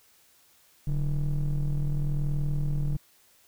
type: ring-modulated tone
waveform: triangle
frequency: 82.41 Hz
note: E2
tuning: in tune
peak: -19 dBFS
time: 0.87-2.97 s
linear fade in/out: 5 ms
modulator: 62 Hz
effects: white hiss -61 dBFS RMS until 3.47 s